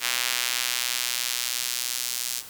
square tone with high-pass filter sweep, 61.5 Hz, B1, 7 cents flat, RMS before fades -28 dBFS, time 0-2.43 s, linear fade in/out 50 ms, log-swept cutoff 2300 to 5500 Hz, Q 0.79, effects white hiss -43 dBFS RMS until 2.49 s

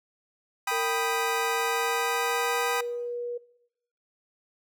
25% pulse chord, G augmented, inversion none, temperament equal with one note detuned, 786.7 / 987.8 / 1244.5 Hz, G5 / B5 / D#6, +6 / 0 / 0 cents, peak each -27 dBFS, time 0.67-2.81 s, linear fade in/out 5 ms
sine tone with pitch glide, 460 to 481.5 Hz, A#4 to B4, -23 to -44 cents, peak -30 dBFS, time 0.71-3.38 s, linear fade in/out 10 ms, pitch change +79 cents, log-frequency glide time 1.37-2.99 s
effects noise-tail reverb RT60 0.8 s tail -21 dB re dry

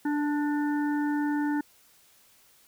harmonic tone with a mistuned harmonic, 293.7 Hz, D4, in tune, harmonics 1 / 3 / 5 / 6, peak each -25 / -35 / -39 / -41 dBFS, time 0.05-1.61 s, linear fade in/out 5 ms, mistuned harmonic 6, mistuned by +24 cents, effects white hiss -60 dBFS RMS until 2.67 s

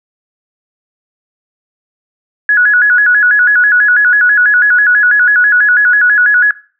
sine tone with vibrato, 1571 Hz, G6, 3 cents sharp, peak -5 dBFS, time 2.49-6.51 s, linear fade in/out 2 ms, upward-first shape square, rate 6.1 Hz, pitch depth 120 cents each way, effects noise-tail reverb RT60 0.4 s tail -20 dB re dry

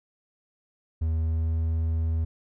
triangle tone with pitch glide, 80.3 to 81.05 Hz, E2 to E2, -45 to -29 cents, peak -21 dBFS, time 1.01-2.25 s, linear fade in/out 10 ms, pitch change +16 cents, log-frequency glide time 1.22-1.54 s, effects none

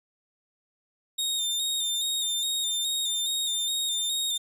sawtooth tone with vibrato, 3669 Hz, A#7, 28 cents flat, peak -23 dBFS, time 1.18-4.38 s, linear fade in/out 10 ms, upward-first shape square, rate 2.4 Hz, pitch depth 34 cents each way, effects resampled to 32000 Hz

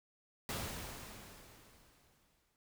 pink noise with exponential decay, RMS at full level -39 dBFS, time 0.49-2.56 s, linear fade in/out 1 ms, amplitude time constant 450 ms, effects noise-tail reverb RT60 0.1 s tail -25 dB re dry

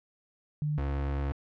sine / 35% pulse tone pair in turn, 150 / 69.9 Hz, D3 / C#2, +37 / +15 cents, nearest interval octave + minor second, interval 1322 cents, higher first, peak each -27 dBFS, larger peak neither, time 0.62-0.78 / 0.78-1.32 s, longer second, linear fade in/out 0 ms, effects low-pass 2000 Hz 12 dB/octave

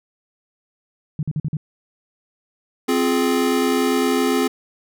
sine tone bursts, 151.8 Hz, D#3, 42 cents flat, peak -19 dBFS, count 5, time 1.19-1.569 s, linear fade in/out 2 ms, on 39 ms, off 46 ms
square chord, F minor, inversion second, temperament equal with one note detuned, 261.6 / 349.2 / 419.4 Hz, C4 / F4 / Ab4, 0 / 0 / +17 cents, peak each -20 / -24 / -22 dBFS, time 2.88-4.48 s, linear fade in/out 10 ms
effects none

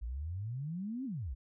sine exponential two-way sweep, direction up then down, 53.6 to 277.2 to 53.6 Hz, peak -36 dBFS, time 0.01-1.35 s, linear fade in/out 20 ms, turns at 1.05 s, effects none

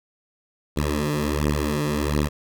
10% pulse beating tone pair, 73.42 / 74.82 Hz, D2 / D2, 0 / +33 cents, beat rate 1.4 Hz, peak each -16 dBFS, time 0.76-2.29 s, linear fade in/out 20 ms, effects none

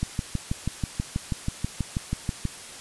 click train, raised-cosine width 5 ms, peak -13 dBFS, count 16, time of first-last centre 0.03-2.453 s, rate 6.19 Hz, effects white hiss -41 dBFS RMS until 2.8 s + resampled to 24000 Hz

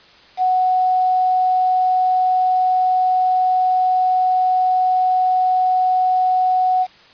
sine tone with quantisation, 740 Hz, F#5, in tune, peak -13 dBFS, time 0.37-6.87 s, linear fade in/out 50 ms, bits 6, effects white hiss -47 dBFS RMS until 7.13 s + resampled to 11025 Hz

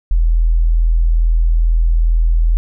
sine tone, 41.16 Hz, E1, 2 cents flat, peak -9 dBFS, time 0.11-2.57 s, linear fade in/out 0 ms, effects none

